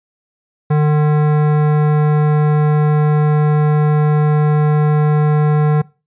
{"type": "tone with hard clipping", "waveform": "sine", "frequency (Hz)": 150.5, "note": "D3", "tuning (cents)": 43, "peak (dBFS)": -12, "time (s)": [0.7, 5.82], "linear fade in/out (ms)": 10, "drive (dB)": 16, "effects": ["noise-tail reverb RT60 0.3 s tail -22 dB re dry", "resampled to 8000 Hz"]}